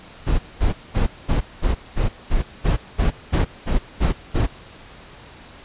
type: noise bursts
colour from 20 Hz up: brown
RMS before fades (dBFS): -17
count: 13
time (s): 0.26-4.47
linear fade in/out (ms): 20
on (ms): 130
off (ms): 210
effects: pink hiss -43 dBFS RMS until 5.64 s + resampled to 8000 Hz